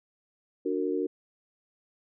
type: chord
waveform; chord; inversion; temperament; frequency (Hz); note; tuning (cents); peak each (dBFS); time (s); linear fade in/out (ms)
sine; D augmented; none; just; 293.7 / 367.1 / 458.9; D4 / F#4 / A#4; 0 / -14 / -27; -31 / -30 / -31; 0.65-1.07; 10
effects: none